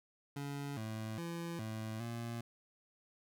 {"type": "tone with pitch steps", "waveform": "25% pulse", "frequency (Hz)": [141.7, 110, 169.2, 110, 117], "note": ["C#3", "A2", "E3", "A2", "A#2"], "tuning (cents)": [38, 0, 45, 0, 7], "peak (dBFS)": -36, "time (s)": [0.36, 2.41], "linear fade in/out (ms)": 5, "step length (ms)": 410, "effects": []}